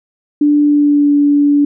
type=tone with pitch glide; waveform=sine; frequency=293.7 to 288.7 Hz; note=D4 to D4; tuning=0 to -30 cents; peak=-7 dBFS; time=0.41-1.65 s; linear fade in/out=5 ms; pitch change=-30 cents; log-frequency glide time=0.62-1.13 s; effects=none